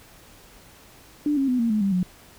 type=tone with pitch steps; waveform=sine; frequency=295.2 / 272.3 / 251.1 / 231.6 / 213.6 / 197.02 / 181.72 Hz; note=D4 / C#4 / B3 / A#3 / G#3 / G3 / F#3; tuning=+9 / -31 / +29 / -11 / +49 / +9 / -31 cents; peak=-19 dBFS; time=1.26-2.03 s; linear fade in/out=2 ms; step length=110 ms; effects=pink hiss -50 dBFS RMS until 2.38 s